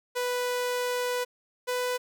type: tone pair in turn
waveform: sawtooth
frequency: 493.9 / 497 Hz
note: B4 / B4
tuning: 0 / +11 cents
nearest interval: unison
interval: 11 cents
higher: second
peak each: -23 dBFS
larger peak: neither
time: 0.15-1.25 / 1.67-1.98 s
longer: first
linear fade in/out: 20 ms
effects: none